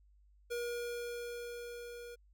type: tone with level ramp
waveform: square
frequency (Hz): 477.7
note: A#4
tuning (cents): +42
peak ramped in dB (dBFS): -36 to -47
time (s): 0.5-2.16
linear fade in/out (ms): 20
effects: added 50 Hz sine -62 dBFS peak until 2.33 s